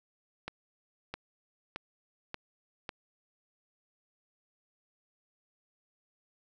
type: accelerating click train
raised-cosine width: 0.3 ms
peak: -21 dBFS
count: 5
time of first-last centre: 0.48-2.892 s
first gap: 660 ms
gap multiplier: 0.94
effects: none